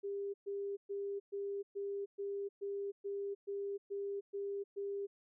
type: tone bursts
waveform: sine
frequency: 400 Hz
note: G4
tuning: 35 cents sharp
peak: -37 dBFS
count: 12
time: 0.03-5.07 s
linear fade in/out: 20 ms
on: 310 ms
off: 120 ms
effects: none